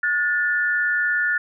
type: tone pair together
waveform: sine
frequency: 1443.4 / 1760 Hz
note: F#6 / A6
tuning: -43 / 0 cents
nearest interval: minor third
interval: 343 cents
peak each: -21 dBFS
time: 0.03-1.38 s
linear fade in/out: 5 ms
effects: none